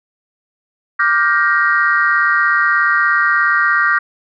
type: chord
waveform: sine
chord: G minor seventh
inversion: second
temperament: just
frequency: 1176 / 1411.2 / 1568 / 1881.6 Hz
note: D6 / F6 / G6 / Bb6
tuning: +2 / +18 / 0 / +16 cents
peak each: -16 dBFS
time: 0.99-3.99 s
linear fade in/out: 10 ms
effects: tanh soft clip ceiling -1 dBFS